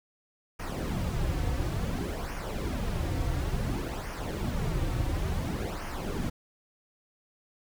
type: noise with flanger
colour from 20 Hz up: brown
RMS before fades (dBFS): -31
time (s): 0.59-6.3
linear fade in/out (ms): 10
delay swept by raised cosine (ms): 0.25 to 4.95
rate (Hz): 0.57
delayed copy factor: -0.65
effects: none